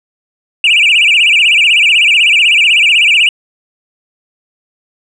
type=tone with vibrato; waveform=sine; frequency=2600 Hz; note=E7; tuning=24 cents flat; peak=-3 dBFS; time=0.64-3.29 s; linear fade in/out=2 ms; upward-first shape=sine; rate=16 Hz; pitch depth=210 cents each way; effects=tanh soft clip ceiling -3 dBFS